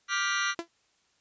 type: chord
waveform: sawtooth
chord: G dominant seventh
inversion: second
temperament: just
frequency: 1176 / 1411.2 / 1568 / 1960 Hz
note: D6 / F6 / G6 / B6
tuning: +2 / +18 / 0 / -14 cents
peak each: -28 / -27 / -31 / -28 dBFS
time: 0.08-0.55 s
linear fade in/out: 50 ms
type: tone with exponential decay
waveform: sawtooth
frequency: 337.8 Hz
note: E4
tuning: 42 cents sharp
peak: -24 dBFS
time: 0.59-0.68 s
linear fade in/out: 1 ms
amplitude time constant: 18 ms
effects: white hiss -69 dBFS RMS until 1.2 s + resampled to 16000 Hz